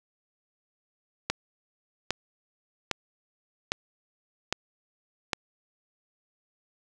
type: click train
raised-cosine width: 0.2 ms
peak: -8 dBFS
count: 6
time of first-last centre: 1.3-5.332 s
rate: 1.24 Hz
effects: none